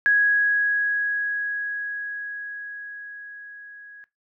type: tone with level ramp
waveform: sine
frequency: 1661.2 Hz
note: G#6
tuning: in tune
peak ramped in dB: -14 to -41 dBFS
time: 0.06-4.04 s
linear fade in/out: 0 ms
effects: noise-tail reverb RT60 0.2 s tail -18 dB re dry